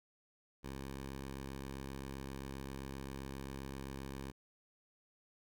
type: tone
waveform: 10% pulse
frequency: 67.6 Hz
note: C#2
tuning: 43 cents flat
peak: -35 dBFS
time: 0.63-4.32 s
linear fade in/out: 20 ms
effects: none